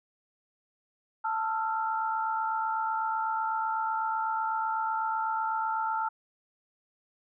sine tone cluster, 886 / 1308 / 1376 Hz, A5 / E6 / F6, +12 / -14 / -26 cents, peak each -29 / -36 / -33 dBFS, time 1.24-6.09 s, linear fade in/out 10 ms, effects none

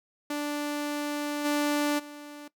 sawtooth tone with level steps, 293.3 Hz, D4, 2 cents flat, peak -25 / -20 / -37 dBFS, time 0.3-2.48 s, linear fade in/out 5 ms, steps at 1.44 / 1.98 s, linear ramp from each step 20 ms, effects noise-tail reverb RT60 0.1 s tail -19 dB re dry

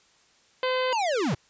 harmonic tone, 512 Hz, C5, 38 cents flat, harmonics 1 / 2 / 3 / 4 / 5 / 6 / 7 / 8 / 9, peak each -25 / -30 / -35 / -35 / -38 / -36 / -41 / -44 / -42 dBFS, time 0.63-0.93 s, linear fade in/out 2 ms
square linear sweep, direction down, 987.8 to 98.5 Hz, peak -24 dBFS, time 0.92-1.35 s, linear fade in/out 10 ms
effects white hiss -61 dBFS RMS until 1.49 s + resampled to 16000 Hz

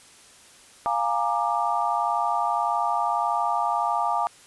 sine chord, Bb dominant seventh, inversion second, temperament equal with one note detuned, 698.5 / 830.6 / 932.3 / 1186.3 Hz, F5 / Ab5 / Bb5 / D6, 0 / 0 / 0 / +17 cents, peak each -27 dBFS, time 0.86-4.27 s, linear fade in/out 0 ms, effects white hiss -51 dBFS RMS until 4.46 s + resampled to 24000 Hz

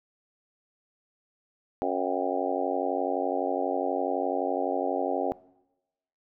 harmonic tone with a mistuned harmonic, 92 Hz, F#2, 9 cents flat, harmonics 3 / 4 / 5 / 6 / 7 / 8 / 9, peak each -33 / -33 / -33 / -33 / -33 / -33 / -33 dBFS, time 1.82-5.32 s, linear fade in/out 0 ms, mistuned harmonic 9, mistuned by -70 cents, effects noise-tail reverb RT60 0.9 s tail -20 dB re dry

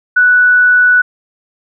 sine tone, 1480 Hz, F#6, in tune, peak -5 dBFS, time 0.16-1.02 s, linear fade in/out 10 ms, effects none

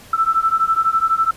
sine beating tone pair, 1318.5 / 1330.5 Hz, E6 / E6, 0 / +16 cents, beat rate 12 Hz, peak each -17 dBFS, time 0.13-1.31 s, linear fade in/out 5 ms, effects pink hiss -43 dBFS RMS until 1.36 s + resampled to 32000 Hz

